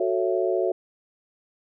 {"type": "chord", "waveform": "sine", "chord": "F# minor seventh", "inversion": "none", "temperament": "just", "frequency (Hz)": [370, 444, 555, 666], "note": ["F#4", "A4", "C#5", "E5"], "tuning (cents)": [0, 16, 2, 18], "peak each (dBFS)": [-24, -28, -28, -27], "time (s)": [0, 0.72], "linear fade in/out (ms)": 5, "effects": []}